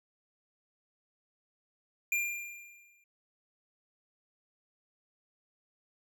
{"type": "tone with exponential decay", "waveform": "square", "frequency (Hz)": 2395, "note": "D7", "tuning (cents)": 33, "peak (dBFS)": -27, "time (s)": [2.12, 3.04], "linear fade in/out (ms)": 2, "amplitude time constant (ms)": 200, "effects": []}